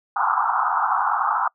white band-pass noise, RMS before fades -21 dBFS, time 0.16-1.48 s, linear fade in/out 5 ms, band 750 to 1400 Hz, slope 96 dB/octave, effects noise-tail reverb RT60 0.1 s tail -26 dB re dry

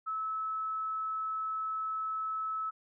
sine tone, 1300 Hz, E6, 24 cents flat, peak -32 dBFS, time 0.06-2.71 s, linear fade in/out 20 ms, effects none

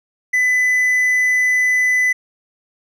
triangle tone, 2002 Hz, B6, 23 cents sharp, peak -11 dBFS, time 0.33-2.13 s, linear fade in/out 10 ms, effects none

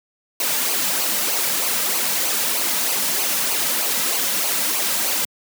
white noise with flanger, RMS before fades -21 dBFS, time 0.4-5.25 s, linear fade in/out 2 ms, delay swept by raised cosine 0.55 to 2.85 ms, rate 3.2 Hz, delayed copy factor -0.6, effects high-pass 200 Hz 12 dB/octave

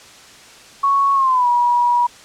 sine tone with pitch glide, 1108.7 to 965.2 Hz, C#6 to B5, 0 to -40 cents, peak -12 dBFS, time 0.83-2.07 s, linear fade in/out 10 ms, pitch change -240 cents, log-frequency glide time 1.14-1.48 s, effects white hiss -42 dBFS RMS until 2.24 s + low-pass 7000 Hz 12 dB/octave

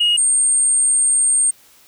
sine tone pair in turn, 2876 / 8618 Hz, F#7 / C#9, -50 / -50 cents, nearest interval octave + perfect fifth, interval 1900 cents, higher second, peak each -10 dBFS, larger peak neither, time 0-0.17 / 0.17-1.51 s, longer second, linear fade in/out 10 ms, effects tanh soft clip ceiling -11 dBFS + white hiss -50 dBFS RMS until 1.87 s

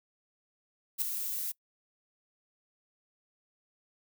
violet noise with ADSR envelope, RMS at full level -27 dBFS, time 0.98-1.52 s, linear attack 38 ms, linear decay 3 ms, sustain -8 dB, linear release 10 ms, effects noise-tail reverb RT60 0.1 s tail -23 dB re dry

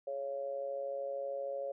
sine tone with amplitude modulation, 554.4 Hz, C#5, in tune, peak -32 dBFS, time 0.07-1.72 s, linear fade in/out 5 ms, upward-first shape sine, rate 133 Hz, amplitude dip 75%, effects none

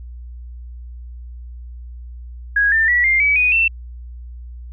sine tone with pitch steps, 1652 / 1791.1 / 1942 / 2106 / 2283 / 2475 / 2684 Hz, G#6 / A6 / B6 / C7 / D7 / D#7 / E7, -10 / +30 / -30 / +11 / -50 / -10 / +31 cents, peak -12 dBFS, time 2.56-3.68 s, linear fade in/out 5 ms, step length 160 ms, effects added 60 Hz sine -31 dBFS peak until 4.72 s

